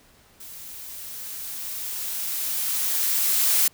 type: noise with level ramp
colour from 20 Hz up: blue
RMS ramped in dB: -41 to -19 dBFS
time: 0.4-3.68 s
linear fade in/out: 5 ms
effects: pink hiss -56 dBFS RMS until 3.73 s